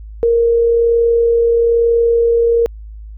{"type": "tone with amplitude modulation", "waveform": "sine", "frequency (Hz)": 466.2, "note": "A#4", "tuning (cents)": 0, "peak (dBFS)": -8, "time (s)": [0.23, 2.66], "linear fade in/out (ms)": 0, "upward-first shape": "sine", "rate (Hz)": 41.1, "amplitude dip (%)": 25, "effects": ["added 53 Hz sine -29 dBFS peak until 3.17 s"]}